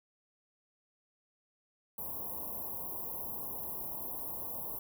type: band-stop noise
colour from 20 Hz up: white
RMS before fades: -40 dBFS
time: 1.98-4.79 s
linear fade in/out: 5 ms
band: 1100 to 11000 Hz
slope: 96 dB/octave
effects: none